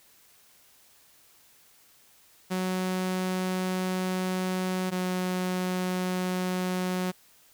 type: tone pair in turn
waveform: sawtooth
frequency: 185 / 183.09 Hz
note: F#3 / F#3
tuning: 0 / -18 cents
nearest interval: unison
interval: 18 cents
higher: first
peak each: -23 / -23 dBFS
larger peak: neither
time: 2.5-4.91 / 4.91-7.12 s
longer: first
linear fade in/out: 20 ms
effects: white hiss -59 dBFS RMS until 7.53 s